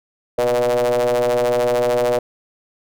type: ring-modulated tone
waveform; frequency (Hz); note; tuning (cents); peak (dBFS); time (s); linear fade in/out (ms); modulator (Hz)
square; 61.74; B1; 0; -13; 0.38-2.19; 5; 549
effects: none